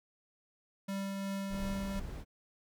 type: tone with tremolo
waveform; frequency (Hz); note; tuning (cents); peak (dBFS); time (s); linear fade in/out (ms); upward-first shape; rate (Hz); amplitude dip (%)
square; 196; G3; 0; -35; 0.88-2; 10; triangle; 2.8; 25
type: noise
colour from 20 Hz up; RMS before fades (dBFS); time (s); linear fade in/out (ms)
brown; -41; 1.49-2.25; 50
effects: none